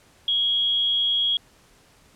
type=tone with amplitude modulation; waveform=sine; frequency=3300 Hz; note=G#7; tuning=12 cents flat; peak=-17 dBFS; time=0.28-1.37 s; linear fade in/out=2 ms; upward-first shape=sine; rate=229 Hz; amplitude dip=45%; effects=pink hiss -56 dBFS RMS until 2.15 s + low-pass 11000 Hz 12 dB/octave